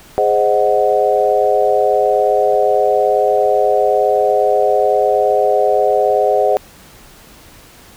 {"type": "chord", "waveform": "sine", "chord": "Ab dominant seventh", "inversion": "none", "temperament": "equal", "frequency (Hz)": [415.3, 523.3, 622.3, 740], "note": ["Ab4", "C5", "Eb5", "Gb5"], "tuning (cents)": [0, 0, 0, 0], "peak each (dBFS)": -16, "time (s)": [0.18, 6.57], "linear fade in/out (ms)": 0, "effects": ["pink hiss -42 dBFS RMS until 7.96 s"]}